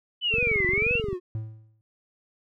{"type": "exponential two-way sweep", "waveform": "sine", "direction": "down then up", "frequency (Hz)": [3039, 1966, 2884], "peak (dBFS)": -22, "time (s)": [0.21, 1.02], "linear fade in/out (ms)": 50, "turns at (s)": 0.66}
{"type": "tone with vibrato", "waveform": "triangle", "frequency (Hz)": 420.4, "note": "G#4", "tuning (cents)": 21, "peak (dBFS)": -26, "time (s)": [0.3, 1.2], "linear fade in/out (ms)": 50, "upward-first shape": "triangle", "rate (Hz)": 2, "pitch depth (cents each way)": 290}
{"type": "click train", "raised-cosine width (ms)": 5, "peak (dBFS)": -21, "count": 19, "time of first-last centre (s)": [0.34, 1.129], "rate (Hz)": 22.8}
{"type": "tone with exponential decay", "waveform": "triangle", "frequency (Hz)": 109.7, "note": "A2", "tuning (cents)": -5, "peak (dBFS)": -24, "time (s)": [1.35, 1.81], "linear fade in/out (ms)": 0, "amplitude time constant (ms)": 100}
{"effects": []}